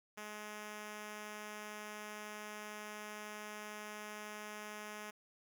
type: tone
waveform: 5% pulse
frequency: 211 Hz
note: G#3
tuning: 28 cents sharp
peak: -34 dBFS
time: 0.17-5.11 s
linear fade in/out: 10 ms
effects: none